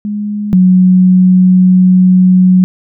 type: tone pair in turn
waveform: sine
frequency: 207.7 / 184 Hz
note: G#3 / F#3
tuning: 0 / -9 cents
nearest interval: major second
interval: 209 cents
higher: first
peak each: -14 / -3 dBFS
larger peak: second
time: 0.05-0.53 / 0.53-2.64 s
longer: second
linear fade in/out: 0 ms
effects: none